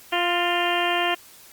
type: harmonic tone with a mistuned harmonic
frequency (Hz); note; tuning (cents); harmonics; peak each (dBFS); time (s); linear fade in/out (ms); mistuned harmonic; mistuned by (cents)
349.1; F4; -1; 1 / 2 / 3 / 4 / 5 / 6 / 7 / 8 / 9; -28 / -25 / -29 / -32 / -29 / -33 / -32 / -28 / -31; 0.12-1.15; 10; 5; +33
effects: white hiss -48 dBFS RMS until 1.52 s + Opus 48 kbps